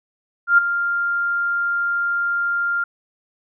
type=tone with ADSR envelope; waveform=sine; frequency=1396.9 Hz; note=F6; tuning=in tune; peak=-7 dBFS; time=0.47-2.84 s; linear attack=110 ms; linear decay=11 ms; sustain=-11 dB; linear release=5 ms; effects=none